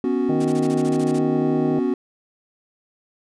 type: chord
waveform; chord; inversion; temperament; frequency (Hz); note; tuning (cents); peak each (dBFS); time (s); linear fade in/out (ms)
triangle; B suspended second; none; equal; 246.9 / 277.2 / 370; B3 / C#4 / F#4; 0 / 0 / 0; -21; 0.04-1.94; 2
type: harmonic tone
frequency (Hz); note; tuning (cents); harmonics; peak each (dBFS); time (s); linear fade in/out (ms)
155.56; D#3; 0; 1 / 2 / 3 / 4 / 5; -26 / -29 / -31 / -32 / -33; 0.29-1.79; 2
type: noise bursts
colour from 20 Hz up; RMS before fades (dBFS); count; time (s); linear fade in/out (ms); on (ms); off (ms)
white; -37; 11; 0.4-1.189; 5; 49; 25
effects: resampled to 22050 Hz